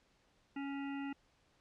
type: harmonic tone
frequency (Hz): 278.3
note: C#4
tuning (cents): +7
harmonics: 1 / 3 / 5 / 7 / 9 / 10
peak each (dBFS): -39 / -49 / -53 / -53 / -57 / -56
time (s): 0.56-1.13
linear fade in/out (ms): 5
effects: pink hiss -72 dBFS RMS until 1.6 s + low-pass 6000 Hz 12 dB/octave